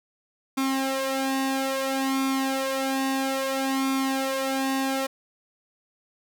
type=tone with flanger; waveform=sawtooth; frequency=267.8 Hz; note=C4; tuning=40 cents sharp; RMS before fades=-26 dBFS; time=0.57-5.07 s; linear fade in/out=10 ms; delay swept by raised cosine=0.85 to 2.65 ms; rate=0.6 Hz; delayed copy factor=+0.75; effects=9-bit